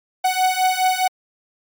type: beating tone pair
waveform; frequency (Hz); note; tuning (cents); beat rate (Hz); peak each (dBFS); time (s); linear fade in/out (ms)
45% pulse; 742 / 746.8; F#5 / F#5; +5 / +16; 4.8; -19; 0.24-1.08; 10
effects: MP3 96 kbps